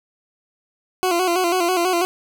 20% pulse tone with vibrato, 356.2 Hz, F4, 34 cents sharp, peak -12 dBFS, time 1.03-2.05 s, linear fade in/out 0 ms, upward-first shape square, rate 6.1 Hz, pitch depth 65 cents each way, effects none

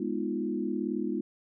sine chord, F half-diminished seventh, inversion first, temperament equal, 207.7 / 246.9 / 311.1 / 349.2 Hz, Ab3 / Cb4 / Eb4 / F4, 0 / 0 / 0 / 0 cents, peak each -34 dBFS, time 0-1.21 s, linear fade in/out 5 ms, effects none

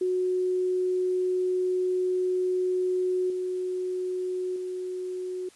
sine tone with level steps, 366.9 Hz, F#4, 15 cents flat, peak -23 / -27 / -30 dBFS, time 0.01-5.49 s, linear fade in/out 5 ms, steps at 3.3 / 4.56 s, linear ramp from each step 2 ms, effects white hiss -56 dBFS RMS until 5.55 s + resampled to 24000 Hz

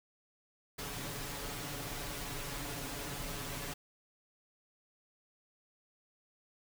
pink noise with comb filter, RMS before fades -41 dBFS, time 0.78-3.74 s, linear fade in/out 10 ms, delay 7 ms, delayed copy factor +0.75, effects none

